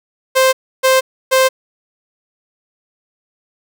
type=tone bursts; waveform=sawtooth; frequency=523.3 Hz; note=C5; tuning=in tune; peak=-5 dBFS; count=3; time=0.35-1.49 s; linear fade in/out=20 ms; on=180 ms; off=300 ms; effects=none